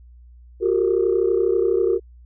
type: tone cluster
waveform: sine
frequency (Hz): 360.1 / 392.3 / 460.6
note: F#4 / G4 / A#4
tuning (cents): -47 / +1 / -21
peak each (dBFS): -20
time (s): 0.6-2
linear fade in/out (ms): 50
effects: tanh soft clip ceiling -8 dBFS + added 60 Hz sine -43 dBFS peak until 2.25 s